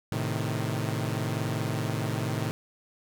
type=chord; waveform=sawtooth; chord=A diminished; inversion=none; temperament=equal; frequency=110 / 130.81 / 155.56 Hz; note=A2 / C3 / Eb3; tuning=0 / 0 / 0 cents; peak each=-27 / -29 / -29 dBFS; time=0.12-2.51 s; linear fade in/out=0 ms; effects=none